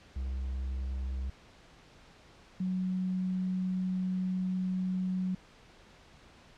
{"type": "tone pair in turn", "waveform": ["triangle", "sine"], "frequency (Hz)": [65.41, 185.01], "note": ["C2", "F#3"], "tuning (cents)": [0, 0], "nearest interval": "octave + tritone", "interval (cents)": 1800, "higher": "second", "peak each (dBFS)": [-30, -29], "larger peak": "second", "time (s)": [[0.16, 1.3], [2.6, 5.35]], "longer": "second", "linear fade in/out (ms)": 5, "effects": ["pink hiss -57 dBFS RMS until 6.57 s", "low-pass 5000 Hz 12 dB/octave"]}